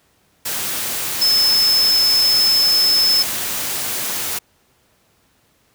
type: tone in noise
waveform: sine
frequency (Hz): 5230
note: E8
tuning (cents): -15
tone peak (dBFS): -12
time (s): 1.21-3.23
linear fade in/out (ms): 10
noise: white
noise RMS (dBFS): -23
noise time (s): 0.45-4.39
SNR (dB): +8
effects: pink hiss -59 dBFS RMS until 5.74 s + high-pass 60 Hz 12 dB/octave